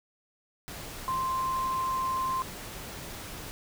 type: tone in noise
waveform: sine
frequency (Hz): 1046.5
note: C6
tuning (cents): 0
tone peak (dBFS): -27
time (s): 1.08-2.42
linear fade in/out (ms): 0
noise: pink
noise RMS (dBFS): -41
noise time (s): 0.68-3.51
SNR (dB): +11
effects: none